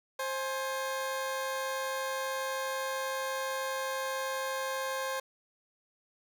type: tone pair together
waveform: 20% pulse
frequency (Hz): 529.2 / 840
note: C5 / G#5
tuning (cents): +20 / +19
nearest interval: minor sixth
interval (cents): 799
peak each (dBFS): -28 / -36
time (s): 0.19-5.2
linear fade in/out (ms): 5
effects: none